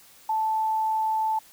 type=tone; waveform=sine; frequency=877 Hz; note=A5; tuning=6 cents flat; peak=-22 dBFS; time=0.29-1.39 s; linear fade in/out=5 ms; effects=white hiss -53 dBFS RMS until 1.52 s